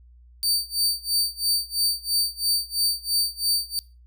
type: tone with tremolo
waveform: sawtooth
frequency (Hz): 4605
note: D8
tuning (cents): -35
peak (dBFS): -16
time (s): 0.43-3.79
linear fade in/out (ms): 0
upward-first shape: sine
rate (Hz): 3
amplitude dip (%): 95
effects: noise-tail reverb RT60 0.3 s tail -21 dB re dry + added 60 Hz sine -48 dBFS peak until 4.06 s